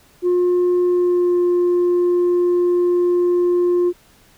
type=tone with pitch glide; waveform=sine; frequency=356.8 to 353.3 Hz; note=F4 to F4; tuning=+37 to +20 cents; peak=-11 dBFS; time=0.22-3.93 s; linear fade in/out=50 ms; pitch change=-17 cents; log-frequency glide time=0.83-1.38 s; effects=tanh soft clip ceiling -12 dBFS + pink hiss -52 dBFS RMS until 4.37 s